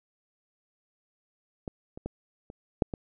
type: clicks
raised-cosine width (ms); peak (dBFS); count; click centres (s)
2; -21 / -27 / -20 / -29 / -8 / -20; 6; 1.678 / 1.975 / 2.06 / 2.501 / 2.822 / 2.938
effects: none